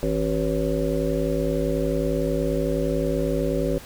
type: harmonic tone with a mistuned harmonic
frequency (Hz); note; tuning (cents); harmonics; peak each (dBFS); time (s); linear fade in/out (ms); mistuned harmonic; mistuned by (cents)
54; A1; -32; 1 / 3 / 5 / 7 / 9 / 10; -28 / -28 / -28 / -28 / -28 / -28; 0.03-3.78; 0; 10; +53
effects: pink hiss -43 dBFS RMS until 3.85 s